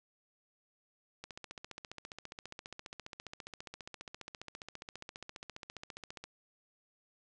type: click train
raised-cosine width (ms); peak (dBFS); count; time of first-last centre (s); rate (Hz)
0.2; -27; 75; 1.24-6.24; 14.8
effects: resampled to 22050 Hz + 9-bit